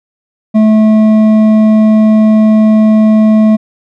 sine tone with hard clipping, 216.8 Hz, A3, 25 cents flat, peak -5 dBFS, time 0.54-3.57 s, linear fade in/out 20 ms, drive 7 dB, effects none

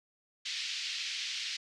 white band-pass noise, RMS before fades -37 dBFS, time 0.45-1.57 s, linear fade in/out 10 ms, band 2200 to 5100 Hz, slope 24 dB/octave, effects low-pass 8000 Hz 12 dB/octave

